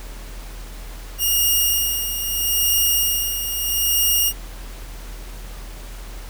5% pulse tone with tremolo, 2846 Hz, F7, 32 cents sharp, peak -6 dBFS, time 1.18-4.33 s, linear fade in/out 50 ms, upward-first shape sine, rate 0.77 Hz, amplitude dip 60%, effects added 41 Hz sine -32 dBFS peak until 6.29 s + pink hiss -41 dBFS RMS until 6.29 s

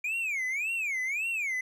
triangle tone with vibrato, 2349 Hz, D7, in tune, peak -27 dBFS, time 0.04-1.61 s, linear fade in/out 5 ms, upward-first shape sine, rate 1.8 Hz, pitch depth 270 cents each way, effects none

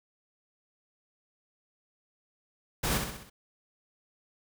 pink noise with echo, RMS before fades -29 dBFS, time 2.83-2.98 s, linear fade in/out 10 ms, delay 64 ms, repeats 5, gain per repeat -5 dB, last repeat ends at 3.3 s, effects none

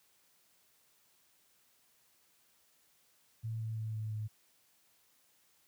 sine tone with pitch steps, 112.4 / 111.17 / 109.96 / 108.76 / 107.57 Hz, A2 / A2 / A2 / A2 / A2, +37 / +18 / -1 / -20 / -39 cents, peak -35 dBFS, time 3.43-4.28 s, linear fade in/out 20 ms, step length 170 ms, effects white hiss -70 dBFS RMS until 5.67 s + high-pass 60 Hz 12 dB/octave

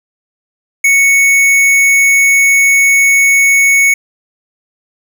triangle tone with hard clipping, 2217 Hz, C#7, in tune, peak -7 dBFS, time 0.84-3.94 s, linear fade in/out 5 ms, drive 18 dB, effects none

